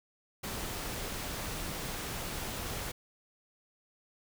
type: noise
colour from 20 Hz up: pink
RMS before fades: -38 dBFS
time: 0.43-2.92 s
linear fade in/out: 10 ms
effects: none